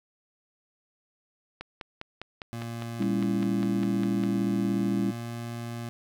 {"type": "click train", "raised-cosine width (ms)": 0.3, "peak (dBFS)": -21, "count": 14, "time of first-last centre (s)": [1.61, 4.236], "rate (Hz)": 4.95}
{"type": "tone with pitch glide", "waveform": "25% pulse", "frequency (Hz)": [116.54, 117.62], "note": ["A#2", "A#2"], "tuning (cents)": [0, 16], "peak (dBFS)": -30, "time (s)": [2.53, 5.89], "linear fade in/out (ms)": 0, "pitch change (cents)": 16, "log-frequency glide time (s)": [4.52, 5.34]}
{"type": "chord", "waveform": "sine", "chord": "C# diminished", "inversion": "second", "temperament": "just", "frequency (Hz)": [199.57, 277.2, 332.6], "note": ["G3", "C#4", "E4"], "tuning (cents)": [31, 0, 16], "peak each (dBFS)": [-26, -31, -31], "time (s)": [2.99, 5.12], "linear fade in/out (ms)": 20}
{"effects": []}